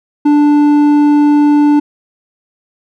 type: tone with hard clipping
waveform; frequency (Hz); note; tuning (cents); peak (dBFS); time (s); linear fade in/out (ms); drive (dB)
sine; 293.7; D4; 0; -7; 0.25-1.8; 10; 6
effects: none